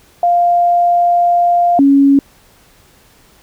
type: tone pair in turn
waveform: sine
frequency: 698.5 / 277.9 Hz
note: F5 / C#4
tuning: 0 / +4 cents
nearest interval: octave + major third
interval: 1596 cents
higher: first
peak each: -8 / -5 dBFS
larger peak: second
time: 0.23-1.79 / 1.79-2.19 s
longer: first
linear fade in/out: 2 ms
effects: pink hiss -48 dBFS RMS until 3.42 s